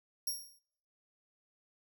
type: tone with exponential decay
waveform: 15% pulse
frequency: 5588 Hz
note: F8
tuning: in tune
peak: -25 dBFS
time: 0.27-0.59 s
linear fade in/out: 5 ms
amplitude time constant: 69 ms
effects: noise-tail reverb RT60 0.7 s tail -22 dB re dry